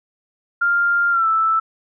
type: tone with pitch glide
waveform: sine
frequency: 1398 to 1319.5 Hz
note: F6 to E6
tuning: +1 to +1 cents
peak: -14 dBFS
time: 0.61-1.6 s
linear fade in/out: 10 ms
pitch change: -100 cents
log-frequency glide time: 1.11-1.27 s
effects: none